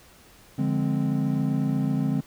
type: chord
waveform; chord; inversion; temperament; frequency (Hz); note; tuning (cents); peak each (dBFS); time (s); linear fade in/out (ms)
triangle; D half-diminished seventh; none; equal; 146.83 / 174.61 / 207.7 / 261.6; D3 / F3 / Ab3 / C4; 0 / 0 / 0 / 0; -24 / -29 / -26 / -25; 0.58-2.21; 10
effects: pink hiss -53 dBFS RMS until 2.26 s